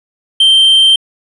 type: tone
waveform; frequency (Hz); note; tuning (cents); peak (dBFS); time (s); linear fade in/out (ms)
triangle; 3136; G7; 0; -3; 0.4-0.96; 5
effects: resampled to 24000 Hz